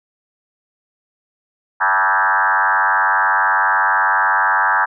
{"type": "tone with frequency modulation", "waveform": "sine", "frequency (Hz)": 1258, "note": "D#6", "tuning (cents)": 19, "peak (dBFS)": -12, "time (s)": [1.8, 4.86], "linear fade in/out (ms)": 20, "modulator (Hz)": 96, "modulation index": 4.7, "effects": []}